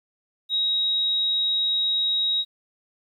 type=tone; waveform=sine; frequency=3803 Hz; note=A#7; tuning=34 cents sharp; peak=-20 dBFS; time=0.49-2.45 s; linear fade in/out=50 ms; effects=10-bit